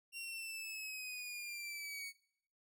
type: linear sweep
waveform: sawtooth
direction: down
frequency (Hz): 2762 to 2223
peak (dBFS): -40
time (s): 0.12-2.13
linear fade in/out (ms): 50
effects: noise-tail reverb RT60 0.7 s tail -22 dB re dry